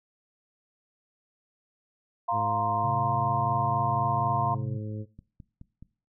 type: chord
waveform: sine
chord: F suspended fourth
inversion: none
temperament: equal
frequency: 698.5 / 932.3 / 1046.5 Hz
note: F5 / Bb5 / C6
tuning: 0 / 0 / 0 cents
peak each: -29 dBFS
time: 2.28-4.55 s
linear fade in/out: 10 ms
type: harmonic tone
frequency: 106.8 Hz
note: G#2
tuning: 49 cents sharp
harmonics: 1 / 2 / 3 / 4 / 5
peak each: -33 / -39 / -43 / -45 / -47 dBFS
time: 2.31-5.06 s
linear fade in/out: 50 ms
type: tone with vibrato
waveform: sine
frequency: 130.81 Hz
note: C3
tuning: in tune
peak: -30 dBFS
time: 2.83-4.78 s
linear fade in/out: 20 ms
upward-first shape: triangle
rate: 2.5 Hz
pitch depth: 11 cents each way
type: click train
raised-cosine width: 5 ms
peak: -33 dBFS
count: 4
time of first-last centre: 5.19-5.826 s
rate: 4.72 Hz
effects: noise-tail reverb RT60 0.4 s tail -20 dB re dry